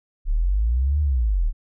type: linear two-way sweep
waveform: sine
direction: up then down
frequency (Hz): 32.7 to 76 to 32.7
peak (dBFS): -17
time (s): 0.25-1.53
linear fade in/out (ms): 50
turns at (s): 1.01
effects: none